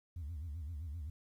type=tone with vibrato; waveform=sine; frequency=78.5 Hz; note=D#2; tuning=16 cents sharp; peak=-38 dBFS; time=0.16-1.1 s; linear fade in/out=5 ms; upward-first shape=sine; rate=7.7 Hz; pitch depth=190 cents each way; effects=tanh soft clip ceiling -38 dBFS + 12-bit